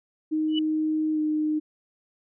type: tone with pitch glide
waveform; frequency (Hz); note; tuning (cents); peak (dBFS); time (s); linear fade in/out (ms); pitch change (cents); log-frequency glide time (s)
sine; 311.1 to 306.6; D#4 to D#4; 0 to -25; -22; 0.31-1.6; 20; -25; 1.13-1.19
type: tone with exponential growth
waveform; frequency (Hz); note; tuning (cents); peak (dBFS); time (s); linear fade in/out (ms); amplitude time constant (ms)
sine; 2960; F#7; 0; -23; 0.48-0.59; 5; 23
effects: none